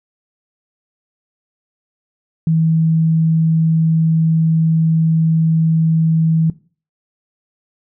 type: tone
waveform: sine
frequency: 161.5 Hz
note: E3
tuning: 35 cents flat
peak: -11 dBFS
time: 2.47-6.5 s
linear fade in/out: 2 ms
effects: noise-tail reverb RT60 0.4 s tail -19 dB re dry